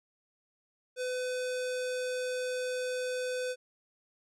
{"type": "tone with low-pass filter", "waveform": "square", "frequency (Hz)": 504, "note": "B4", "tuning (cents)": 35, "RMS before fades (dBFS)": -34, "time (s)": [0.96, 3.56], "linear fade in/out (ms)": 50, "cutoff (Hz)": 8400, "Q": 1.2, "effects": []}